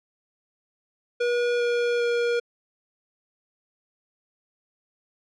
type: tone with pitch steps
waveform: square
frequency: 482.1 / 478.8 / 475.5 Hz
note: B4 / A#4 / A#4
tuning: -42 / +46 / +34 cents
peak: -22 dBFS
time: 1.2-2.4 s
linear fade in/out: 10 ms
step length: 400 ms
effects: low-pass 4000 Hz 12 dB/octave